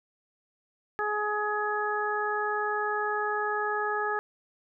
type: harmonic tone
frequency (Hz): 420.1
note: G#4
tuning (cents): +20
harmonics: 1 / 2 / 3 / 4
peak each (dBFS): -32 / -32 / -32 / -32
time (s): 0.99-4.19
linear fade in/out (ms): 0
effects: none